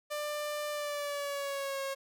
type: tone with pitch glide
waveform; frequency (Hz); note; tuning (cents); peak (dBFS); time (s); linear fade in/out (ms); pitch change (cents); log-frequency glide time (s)
sawtooth; 594 to 544.7; D5 to C#5; +20 to -30; -30; 0.1-1.95; 20; -150; 0.71-1.81
effects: none